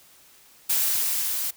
blue noise with level ramp, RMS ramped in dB -22 to -28 dBFS, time 0.69-1.51 s, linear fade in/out 10 ms, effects white hiss -54 dBFS RMS until 1.56 s

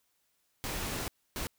pink noise bursts at uneven times, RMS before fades -36 dBFS, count 2, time 0.64-1.08 / 1.36-1.47 s, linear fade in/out 0 ms, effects white hiss -75 dBFS RMS until 1.58 s

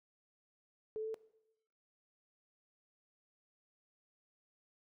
sine tone with pitch steps, 434.7 / 438.7 / 442.8 Hz, A4 / A4 / A4, -21 / -5 / +11 cents, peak -37 dBFS, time 0.96-1.143 s, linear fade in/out 0 ms, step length 61 ms, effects noise-tail reverb RT60 0.8 s tail -18 dB re dry

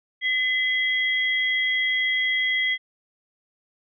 sine tone pair together, 2026 / 3276 Hz, B6 / G#7, +44 / -24 cents, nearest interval minor sixth, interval 832 cents, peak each -21 / -27 dBFS, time 0.21-2.78 s, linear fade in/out 50 ms, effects none

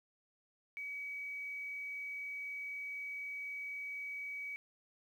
sine tone with quantisation, 2271 Hz, C#7, 41 cents sharp, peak -40 dBFS, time 0.77-4.56 s, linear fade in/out 0 ms, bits 11, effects none

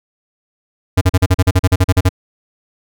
square tone bursts, 92.5 Hz, F#2, in tune, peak -8 dBFS, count 14, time 0.97-2.092 s, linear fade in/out 10 ms, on 43 ms, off 40 ms, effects none

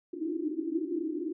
pink band-pass noise, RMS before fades -33 dBFS, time 0.13-1.33 s, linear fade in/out 10 ms, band 300 to 350 Hz, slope 96 dB/octave, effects none

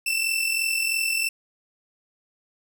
sawtooth tone pair together, 2647 / 2690 Hz, E7 / E7, +7 / +34 cents, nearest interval unison, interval 27 cents, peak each -22 dBFS, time 0.06-1.29 s, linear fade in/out 5 ms, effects none

